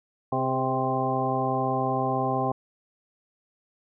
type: harmonic tone with a mistuned harmonic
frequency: 130.81 Hz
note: C3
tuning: in tune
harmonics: 1 / 2 / 3 / 4 / 5 / 6 / 8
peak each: -31 / -31 / -32 / -33 / -32 / -28 / -31 dBFS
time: 0.32-2.52 s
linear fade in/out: 5 ms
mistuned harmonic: 3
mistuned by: +26 cents
effects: none